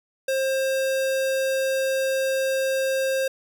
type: tone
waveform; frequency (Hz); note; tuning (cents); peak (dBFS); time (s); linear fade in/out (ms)
square; 532; C5; +29; -22; 0.28-3.28; 5
effects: none

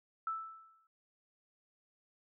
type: tone with exponential decay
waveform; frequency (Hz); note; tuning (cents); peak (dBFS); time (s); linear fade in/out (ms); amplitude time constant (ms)
sine; 1318.5; E6; 0; -32; 0.27-0.87; 2; 130
effects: none

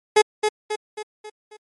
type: tone with echo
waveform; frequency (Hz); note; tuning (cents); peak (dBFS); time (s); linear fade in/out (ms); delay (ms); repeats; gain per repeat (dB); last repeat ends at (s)
30% pulse; 425.4; G#4; +42; -8; 0.16-0.22; 10; 270; 5; -6; 1.57
effects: MP3 48 kbps

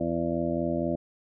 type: harmonic tone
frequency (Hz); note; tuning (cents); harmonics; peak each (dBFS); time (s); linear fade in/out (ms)
84.2; E2; +37; 1 / 2 / 3 / 4 / 6 / 7 / 8; -39 / -33 / -31 / -31 / -38 / -31 / -37; 0-0.96; 10
effects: none

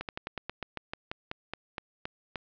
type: slowing click train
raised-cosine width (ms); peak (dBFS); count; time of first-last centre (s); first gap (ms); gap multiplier
0.3; -18; 15; 0.01-2.357; 78; 1.11
effects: low-pass 4000 Hz 12 dB/octave

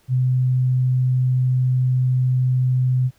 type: tone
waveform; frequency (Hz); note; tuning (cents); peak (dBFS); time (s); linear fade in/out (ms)
sine; 127.6; C3; -43; -15; 0.08-3.11; 50
effects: pink hiss -59 dBFS RMS until 3.18 s

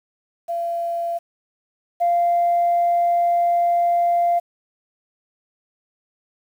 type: tone pair in turn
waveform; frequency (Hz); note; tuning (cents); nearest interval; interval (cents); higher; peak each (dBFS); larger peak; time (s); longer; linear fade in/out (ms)
sine; 683 / 693.3; F5 / F5; -39 / -13; unison; 26; second; -21 / -14; second; 0.48-1.19 / 2-4.4; second; 20
effects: tanh soft clip ceiling -11 dBFS + 8-bit

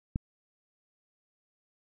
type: click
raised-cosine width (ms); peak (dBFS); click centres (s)
5; -17; 0.159
effects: none

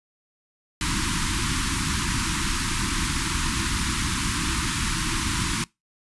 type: band-stop noise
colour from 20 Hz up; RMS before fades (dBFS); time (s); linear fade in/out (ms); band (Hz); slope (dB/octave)
pink; -25; 0.81-5.64; 2; 350 to 920; 96
effects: noise-tail reverb RT60 0.2 s tail -23 dB re dry + resampled to 24000 Hz

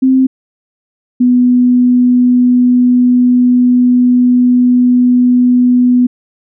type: tone pair in turn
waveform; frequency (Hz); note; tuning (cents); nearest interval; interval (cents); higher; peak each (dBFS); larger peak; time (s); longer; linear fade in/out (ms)
sine; 261.6 / 247.6; C4 / B3; 0 / +5; minor second; 95; first; -5; neither; 0.02-0.27 / 1.2-6.07; second; 10
effects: none

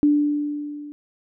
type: tone with level ramp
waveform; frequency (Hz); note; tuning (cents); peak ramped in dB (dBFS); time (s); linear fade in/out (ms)
sine; 293.7; D4; 0; -12 to -34; 0.03-0.92; 0
effects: none

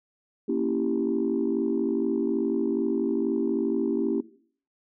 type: chord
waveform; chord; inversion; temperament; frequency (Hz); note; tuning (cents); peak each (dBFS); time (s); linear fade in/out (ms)
sine; A# diminished seventh; none; equal; 233.1 / 277.2 / 329.6 / 392; A#3 / C#4 / E4 / G4; 0 / 0 / 0 / 0; -28; 0.48-4.21; 10
effects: noise-tail reverb RT60 0.5 s tail -17 dB re dry + tanh soft clip ceiling -15 dBFS

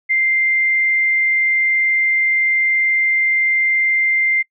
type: tone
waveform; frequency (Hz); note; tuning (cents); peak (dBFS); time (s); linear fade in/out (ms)
sine; 2093; C7; 0; -13; 0.09-4.43; 20
effects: noise-tail reverb RT60 0.1 s tail -25 dB re dry

